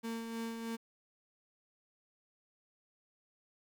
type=tone with tremolo; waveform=35% pulse; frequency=228.2 Hz; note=A#3; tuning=37 cents flat; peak=-35 dBFS; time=0.03-0.77 s; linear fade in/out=20 ms; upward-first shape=sine; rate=3.2 Hz; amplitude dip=40%; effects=11-bit